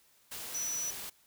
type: tone in noise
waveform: sine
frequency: 5920 Hz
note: F#8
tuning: in tune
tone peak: -33 dBFS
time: 0.54-0.91 s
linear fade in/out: 10 ms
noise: white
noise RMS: -42 dBFS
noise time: 0.31-1.1 s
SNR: +6 dB
effects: white hiss -66 dBFS RMS until 1.26 s